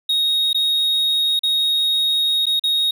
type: tone with dropouts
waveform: triangle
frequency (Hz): 3751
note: A#7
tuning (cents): +10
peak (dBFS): -14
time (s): 0.09-2.91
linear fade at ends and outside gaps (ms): 5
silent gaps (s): 0.531-0.545 / 1.393-1.433 / 2.457-2.466 / 2.596-2.637
effects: none